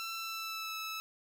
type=tone with pitch glide; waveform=15% pulse; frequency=1341 to 1306.6 Hz; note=E6 to E6; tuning=+29 to -16 cents; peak=-31 dBFS; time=0-1 s; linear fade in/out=0 ms; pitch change=-45 cents; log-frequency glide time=0.14-0.76 s; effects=none